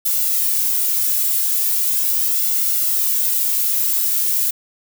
violet noise with flanger, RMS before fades -18 dBFS, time 0.05-4.51 s, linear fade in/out 10 ms, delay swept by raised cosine 1.4 to 2.4 ms, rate 0.39 Hz, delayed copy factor +0.6, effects none

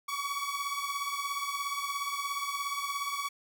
sawtooth beating tone pair, 1124 / 1141 Hz, C#6 / C#6, +24 / +50 cents, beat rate 17 Hz, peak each -31 / -32 dBFS, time 0.08-3.29 s, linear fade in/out 10 ms, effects none

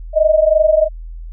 sine tone pair together, 613 / 635.9 Hz, D#5 / D#5, -26 / +38 cents, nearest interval minor second, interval 64 cents, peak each -12 dBFS, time 0.13-0.89 s, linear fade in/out 50 ms, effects added 41 Hz sine -27 dBFS peak until 1.32 s

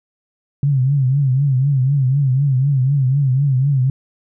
sine tone with vibrato, 135.4 Hz, C#3, 40 cents flat, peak -12 dBFS, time 0.63-3.9 s, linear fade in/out 2 ms, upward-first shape triangle, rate 4 Hz, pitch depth 140 cents each way, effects none

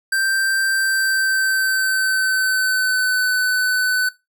square tone with pitch glide, 1568 to 1505.9 Hz, G6 to F#6, 0 to +30 cents, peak -17 dBFS, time 0.12-4.09 s, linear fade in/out 5 ms, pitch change -70 cents, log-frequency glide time 0.7-3.28 s, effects noise-tail reverb RT60 0.2 s tail -18 dB re dry

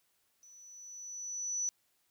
sine tone with level ramp, 5950 Hz, F#8, 9 cents sharp, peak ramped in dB -55 to -30 dBFS, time 0.43-1.69 s, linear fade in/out 0 ms, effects white hiss -75 dBFS RMS until 2.1 s

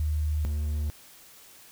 sine / triangle tone pair in turn, 76.1 / 74.79 Hz, D#2 / D2, -38 / +32 cents, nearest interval unison, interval 30 cents, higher first, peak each -24 dBFS, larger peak neither, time 0-0.45 / 0.45-0.9 s, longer neither, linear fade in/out 0 ms, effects white hiss -52 dBFS RMS until 1.71 s

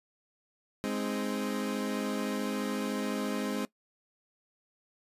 30% pulse chord, Ab major, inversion none, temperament equal, 207.7 / 261.6 / 311.1 Hz, Ab3 / C4 / Eb4, 0 / 0 / 0 cents, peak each -31 / -32 / -37 dBFS, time 0.84-3.65 s, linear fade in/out 0 ms, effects noise-tail reverb RT60 0.1 s tail -20 dB re dry + resampled to 32000 Hz

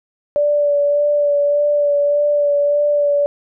sine tone with vibrato, 581 Hz, D5, 19 cents flat, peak -12 dBFS, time 0.36-3.26 s, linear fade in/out 0 ms, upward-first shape sine, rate 1.7 Hz, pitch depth 18 cents each way, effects none

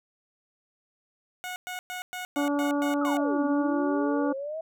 15% pulse tone bursts, 730 Hz, F#5, 24 cents flat, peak -27 dBFS, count 8, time 1.44-3.17 s, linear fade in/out 0 ms, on 120 ms, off 110 ms
harmonic tone, 287.5 Hz, D4, 37 cents flat, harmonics 1 / 2 / 3 / 4 / 5, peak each -25 / -31 / -35 / -37 / -39 dBFS, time 2.36-4.33 s, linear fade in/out 10 ms
sine exponential two-way sweep, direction down then up, 1360 to 260 to 657 Hz, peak -31 dBFS, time 3.01-4.61 s, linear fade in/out 5 ms, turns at 3.43 s
effects none

